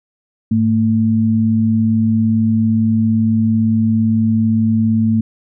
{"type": "tone pair together", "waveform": "sine", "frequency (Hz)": [105.5, 223.2], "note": ["G#2", "A3"], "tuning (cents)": [28, 25], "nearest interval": "octave + minor second", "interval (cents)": 1297, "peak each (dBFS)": [-17, -12], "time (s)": [0.51, 5.21], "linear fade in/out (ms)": 5, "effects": []}